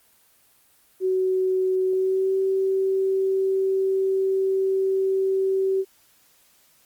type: tone with pitch glide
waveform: sine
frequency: 374.3 to 383.7 Hz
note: F#4 to G4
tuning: +20 to -37 cents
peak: -19 dBFS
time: 1-5.85 s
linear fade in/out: 50 ms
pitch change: +43 cents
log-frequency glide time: 1.86-2.36 s
effects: white hiss -59 dBFS RMS until 6.85 s + Opus 24 kbps